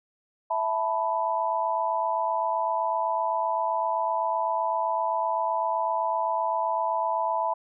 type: chord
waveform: sine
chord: E suspended fourth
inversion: none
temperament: equal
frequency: 659.3 / 880 / 987.8 Hz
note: E5 / A5 / B5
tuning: 0 / 0 / 0 cents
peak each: -29 / -28 / -27 dBFS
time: 0.5-7.54 s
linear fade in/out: 10 ms
effects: none